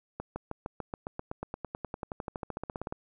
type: accelerating click train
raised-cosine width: 1 ms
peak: -21 dBFS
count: 29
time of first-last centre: 0.2-2.925 s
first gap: 160 ms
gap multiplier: 0.96
effects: none